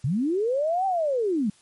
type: linear two-way sweep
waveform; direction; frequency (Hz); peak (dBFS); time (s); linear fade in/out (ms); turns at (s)
sine; up then down; 114.2 to 786 to 189; -21; 0.04-1.5; 5; 0.86
effects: white hiss -58 dBFS RMS until 1.61 s + MP3 48 kbps